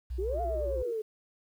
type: tone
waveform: sine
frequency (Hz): 61.74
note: B1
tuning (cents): 0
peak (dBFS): -32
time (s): 0.1-0.83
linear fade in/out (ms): 10
type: exponential two-way sweep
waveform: sine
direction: up then down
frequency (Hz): 352.6 to 710 to 424.2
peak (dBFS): -30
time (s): 0.18-1.02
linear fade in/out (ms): 10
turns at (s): 0.41
type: tone with vibrato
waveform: sine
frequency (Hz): 394.6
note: G4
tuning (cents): +11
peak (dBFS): -39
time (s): 0.29-0.93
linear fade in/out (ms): 10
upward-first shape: sine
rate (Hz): 9.6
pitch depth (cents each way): 240
effects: tanh soft clip ceiling -19 dBFS + 10-bit